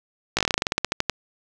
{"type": "slowing click train", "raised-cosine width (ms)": 0.2, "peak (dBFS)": -3, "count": 17, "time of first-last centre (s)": [0.37, 1.097], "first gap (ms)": 17, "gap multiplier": 1.12, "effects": []}